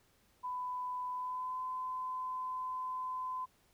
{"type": "tone with pitch glide", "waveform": "sine", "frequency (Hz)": [999, 1020], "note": ["B5", "C6"], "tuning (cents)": [20, -44], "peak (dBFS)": -36, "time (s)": [0.43, 3.46], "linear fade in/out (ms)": 20, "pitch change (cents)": 36, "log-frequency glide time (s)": [1.11, 1.6], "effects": ["pink hiss -70 dBFS RMS until 3.73 s"]}